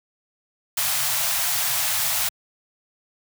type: band-stop noise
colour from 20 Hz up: white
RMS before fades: -23 dBFS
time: 0.77-2.29 s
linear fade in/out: 5 ms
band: 160 to 600 Hz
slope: 96 dB/octave
effects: high-pass 100 Hz 12 dB/octave